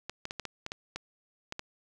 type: clicks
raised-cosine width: 0.2 ms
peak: -19 dBFS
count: 10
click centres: 0.096 / 0.254 / 0.309 / 0.397 / 0.453 / 0.664 / 0.719 / 0.96 / 1.524 / 1.594 s
effects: none